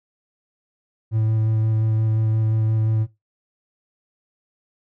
triangle tone with vibrato, 110 Hz, A2, in tune, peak -15 dBFS, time 1.11-3.07 s, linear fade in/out 50 ms, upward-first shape square, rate 5.7 Hz, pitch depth 9 cents each way, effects noise-tail reverb RT60 0.2 s tail -18 dB re dry

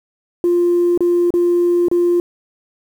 sine tone with dropouts, 349.2 Hz, F4, in tune, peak -10 dBFS, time 0.44-2.2 s, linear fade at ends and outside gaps 1 ms, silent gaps 0.976-1.006 / 1.305-1.339 / 1.884-1.914 s, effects tanh soft clip ceiling -8 dBFS + 7-bit

